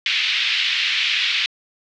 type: band-pass noise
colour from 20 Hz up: pink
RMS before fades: -20 dBFS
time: 0.06-1.46 s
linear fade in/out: 2 ms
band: 2300 to 3900 Hz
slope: 24 dB/octave
effects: low-pass 6000 Hz 12 dB/octave